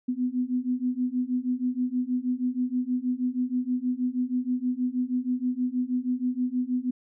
sine beating tone pair, 247.1 / 253.4 Hz, B3 / B3, +1 / +45 cents, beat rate 6.3 Hz, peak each -28 / -27 dBFS, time 0.08-6.91 s, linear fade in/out 10 ms, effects none

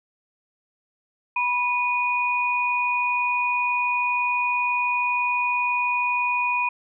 sine tone pair together, 979 / 2467 Hz, B5 / D#7, -15 / -15 cents, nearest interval octave + major third, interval 1600 cents, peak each -23 dBFS, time 1.36-6.69 s, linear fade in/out 5 ms, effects none

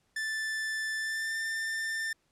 45% pulse tone with pitch glide, 1760 to 1790.8 Hz, A6 to A6, 0 to +30 cents, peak -31 dBFS, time 0.16-2.13 s, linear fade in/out 5 ms, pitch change +30 cents, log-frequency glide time 0.97-1.36 s, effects pink hiss -73 dBFS RMS until 2.31 s + low-pass 10000 Hz 12 dB/octave

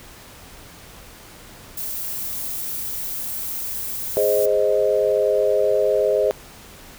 violet noise, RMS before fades -28 dBFS, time 1.77-4.46 s, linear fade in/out 5 ms
sine chord, Ab major, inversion none, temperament equal, 415.3 / 523.3 / 622.3 Hz, Ab4 / C5 / Eb5, 0 / 0 / 0 cents, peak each -20 dBFS, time 4.17-6.31 s, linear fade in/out 0 ms
effects pink hiss -43 dBFS RMS until 6.98 s

